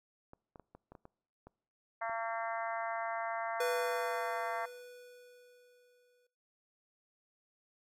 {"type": "clicks", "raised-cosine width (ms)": 1, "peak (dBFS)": -37, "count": 9, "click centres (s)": [0.334, 0.558, 0.597, 0.75, 0.92, 0.952, 1.054, 1.47, 2.096]}
{"type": "harmonic tone", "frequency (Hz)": 227.6, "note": "A#3", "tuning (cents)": -41, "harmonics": [3, 4, 5, 6, 7, 8, 9], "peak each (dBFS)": [-38, -40, -42, -44, -45, -46, -47], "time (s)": [2.01, 4.66], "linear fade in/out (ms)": 10}
{"type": "tone with exponential decay", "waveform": "square", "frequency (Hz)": 492.1, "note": "B4", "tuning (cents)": -6, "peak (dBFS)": -31, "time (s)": [3.6, 6.27], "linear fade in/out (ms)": 5, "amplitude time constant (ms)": 580}
{"effects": ["noise-tail reverb RT60 0.7 s tail -24 dB re dry", "MP3 64 kbps"]}